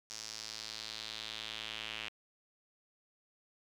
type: tone with band-pass filter sweep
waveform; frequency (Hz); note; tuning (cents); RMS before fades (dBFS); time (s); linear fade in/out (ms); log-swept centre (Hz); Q
square; 55; A1; 0; -44; 0.1-2.09; 0; 5700 to 2800; 3.1
effects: none